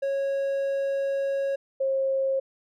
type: tone pair in turn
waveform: triangle / sine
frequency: 550 / 537.1 Hz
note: C#5 / C5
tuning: -14 / +45 cents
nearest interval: unison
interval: 41 cents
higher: first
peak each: -22 dBFS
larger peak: neither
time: 0.02-1.56 / 1.8-2.4 s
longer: first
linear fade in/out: 10 ms
effects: none